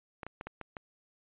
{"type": "clicks", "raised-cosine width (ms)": 0.5, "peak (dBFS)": -25, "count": 6, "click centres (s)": [0.232, 0.266, 0.411, 0.47, 0.613, 0.768], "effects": ["resampled to 8000 Hz"]}